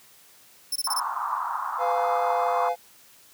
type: tone bursts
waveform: 20% pulse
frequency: 5330 Hz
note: E8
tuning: 18 cents sharp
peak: -19 dBFS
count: 5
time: 0.72-0.998 s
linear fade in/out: 5 ms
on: 38 ms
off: 22 ms
type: band-pass noise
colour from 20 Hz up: white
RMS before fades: -29 dBFS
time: 0.87-2.69 s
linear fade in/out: 2 ms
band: 880 to 1200 Hz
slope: 48 dB/octave
type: chord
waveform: triangle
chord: F diminished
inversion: second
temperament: just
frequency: 502.9 / 698.5 / 838.1 Hz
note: Cb5 / F5 / Ab5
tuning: +31 / 0 / +16 cents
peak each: -27 / -23 / -27 dBFS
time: 1.78-2.76 s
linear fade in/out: 50 ms
effects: white hiss -54 dBFS RMS until 3.33 s + high-pass 80 Hz 12 dB/octave